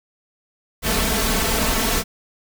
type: noise with comb filter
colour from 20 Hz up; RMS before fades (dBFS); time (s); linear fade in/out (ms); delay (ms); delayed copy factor
pink; -20; 0.82-2.04; 50; 4.5; +0.7
effects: none